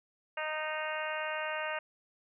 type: harmonic tone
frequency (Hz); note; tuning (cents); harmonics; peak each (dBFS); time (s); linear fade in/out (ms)
309.4; D#4; -10; 2 / 3 / 4 / 5 / 6 / 7 / 8 / 9; -38 / -41 / -42 / -40 / -42 / -45 / -45 / -43; 0.37-1.79; 5
effects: none